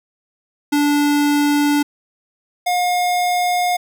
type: tone pair in turn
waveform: square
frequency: 291.1 / 715.5 Hz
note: D4 / F5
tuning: -15 / +42 cents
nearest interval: octave + major third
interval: 1557 cents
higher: second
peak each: -14 / -16 dBFS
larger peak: first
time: 0.72-1.83 / 2.66-3.77 s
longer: neither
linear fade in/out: 10 ms
effects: none